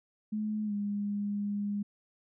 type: tone with pitch glide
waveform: sine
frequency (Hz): 213.4 to 204.2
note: G#3 to G#3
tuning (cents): +47 to -29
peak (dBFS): -30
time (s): 0.32-1.83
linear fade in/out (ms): 10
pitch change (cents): -76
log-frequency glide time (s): 0.65-0.73
effects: none